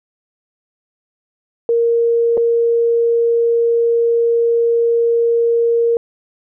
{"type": "tone with dropouts", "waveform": "sine", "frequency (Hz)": 466.2, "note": "A#4", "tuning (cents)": 0, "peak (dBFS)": -11, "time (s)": [1.69, 5.97], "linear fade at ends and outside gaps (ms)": 1, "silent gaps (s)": [2.371, 2.376], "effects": []}